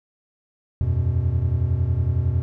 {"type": "chord", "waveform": "triangle", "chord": "E suspended second", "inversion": "none", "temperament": "equal with one note detuned", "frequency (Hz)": [81.6, 92.5, 123.47], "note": ["E2", "F#2", "B2"], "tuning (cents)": [-17, 0, 0], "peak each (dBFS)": -21, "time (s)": [0.81, 2.42], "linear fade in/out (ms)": 0, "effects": []}